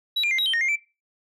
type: tone with pitch steps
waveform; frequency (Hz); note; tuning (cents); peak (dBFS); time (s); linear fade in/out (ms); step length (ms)
sine; 3901 / 2398 / 2095 / 3831 / 3126 / 1853 / 2121 / 2327; B7 / D7 / C7 / A#7 / G7 / A#6 / C7 / D7; -22 / +36 / +2 / +47 / -6 / -11 / +23 / -17; -18; 0.16-0.76; 10; 75
effects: noise-tail reverb RT60 0.3 s tail -21 dB re dry + tanh soft clip ceiling -19 dBFS